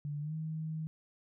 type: tone with pitch glide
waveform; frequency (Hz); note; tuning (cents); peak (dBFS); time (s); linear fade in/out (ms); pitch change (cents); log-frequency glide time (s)
sine; 146.5 to 157.92; D3 to D#3; -4 to +26; -35; 0.05-0.87; 0; +130; 0.2-0.34
effects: none